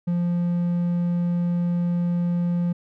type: tone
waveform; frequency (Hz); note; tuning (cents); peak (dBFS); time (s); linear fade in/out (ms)
triangle; 174.1; F3; -5; -18; 0.07-2.73; 10
effects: none